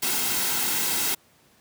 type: noise with comb filter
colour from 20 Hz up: white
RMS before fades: -25 dBFS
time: 0.02-1.15 s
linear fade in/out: 10 ms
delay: 1.7 ms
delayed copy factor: -0.5
effects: pink hiss -59 dBFS RMS until 1.6 s + high-pass 100 Hz 12 dB/octave